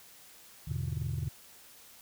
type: chord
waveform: sine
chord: E dominant seventh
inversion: none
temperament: equal with one note detuned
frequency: 80.85 / 103.83 / 123.47 / 146.83 Hz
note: E2 / G#2 / B2 / D3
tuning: -33 / 0 / 0 / 0 cents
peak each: -36 / -37 / -35 / -35 dBFS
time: 0.67-1.29 s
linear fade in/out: 10 ms
effects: tanh soft clip ceiling -26 dBFS + white hiss -55 dBFS RMS until 2.01 s